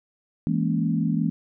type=chord; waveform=sine; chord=A# half-diminished seventh; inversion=second; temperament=equal; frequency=164.81 / 207.7 / 233.1 / 277.2 Hz; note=E3 / G#3 / A#3 / C#4; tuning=0 / 0 / 0 / 0 cents; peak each=-24 / -27 / -26 / -29 dBFS; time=0.47-1.3 s; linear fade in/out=0 ms; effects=none